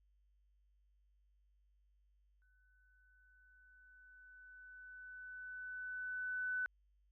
sine tone with exponential growth, 1500 Hz, F#6, 23 cents sharp, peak -35 dBFS, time 2.42-6.66 s, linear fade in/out 0 ms, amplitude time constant 920 ms, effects added 50 Hz sine -70 dBFS peak until 7.11 s

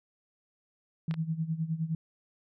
sine tone with tremolo, 161.3 Hz, E3, 37 cents flat, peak -26 dBFS, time 1.08-1.95 s, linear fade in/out 2 ms, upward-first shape sine, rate 9.7 Hz, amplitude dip 80%
clicks, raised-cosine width 0.3 ms, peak -25 dBFS, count 2, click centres 1.111 / 1.141 s
effects none

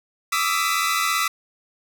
sawtooth tone cluster, 1164 / 1258 / 1336 / 1996 Hz, D6 / D#6 / E6 / B6, -16 / +19 / +23 / +18 cents, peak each -22 dBFS, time 0.32-1.28 s, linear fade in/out 5 ms, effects none

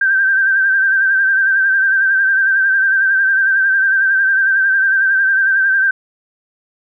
sine tone with vibrato, 1568 Hz, G6, in tune, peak -10 dBFS, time 0.01-5.91 s, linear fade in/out 5 ms, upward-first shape sine, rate 11 Hz, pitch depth 44 cents each way, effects none

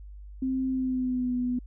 sine tone with pitch glide, 261.6 to 247.6 Hz, C4 to B3, 0 to +5 cents, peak -25 dBFS, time 0.42-1.59 s, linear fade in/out 5 ms, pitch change -95 cents, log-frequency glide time 0.69-1.35 s, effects added 50 Hz sine -41 dBFS peak until 1.66 s

